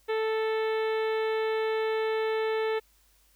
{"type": "harmonic tone", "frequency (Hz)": 440, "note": "A4", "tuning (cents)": 0, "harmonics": [1, 2, 3, 4, 5, 6, 7, 8, 9], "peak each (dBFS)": [-26, -36, -40, -39, -41, -46, -48, -48, -50], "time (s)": [0.08, 2.8], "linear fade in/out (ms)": 20, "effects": ["added 50 Hz sine -65 dBFS peak until 3.35 s", "white hiss -65 dBFS RMS until 3.35 s"]}